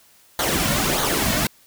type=noise with flanger; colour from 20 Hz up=pink; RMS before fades=-21 dBFS; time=0.39-1.47 s; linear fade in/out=2 ms; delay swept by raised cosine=0.38 to 2.48 ms; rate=1.6 Hz; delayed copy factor=-0.65; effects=white hiss -54 dBFS RMS until 1.66 s